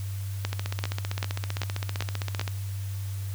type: two click trains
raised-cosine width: 0.2 ms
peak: -11 / -14 dBFS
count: 6 / 31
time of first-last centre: 0.45-2.396 / 0.53-2.478 s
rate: 2.57 / 15.4 Hz
effects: added 98 Hz sine -30 dBFS peak until 3.34 s + white hiss -47 dBFS RMS until 3.34 s